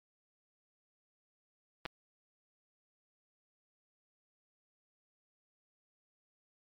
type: clicks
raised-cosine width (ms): 0.3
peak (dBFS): -22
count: 2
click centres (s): 1.854 / 1.86
effects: MP3 96 kbps